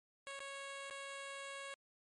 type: tone with dropouts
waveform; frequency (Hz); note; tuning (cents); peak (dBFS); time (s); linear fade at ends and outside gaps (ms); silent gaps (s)
10% pulse; 552; C#5; -7; -37; 0.27-1.74; 0; 0.392-0.404 / 0.899-0.908
effects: MP3 48 kbps